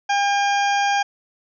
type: harmonic tone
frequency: 805 Hz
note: G5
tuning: 46 cents sharp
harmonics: 1 / 2 / 3 / 4 / 6 / 7 / 8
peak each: -18 / -24 / -28 / -30 / -34 / -35 / -36 dBFS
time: 0.09-1.03 s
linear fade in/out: 10 ms
effects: none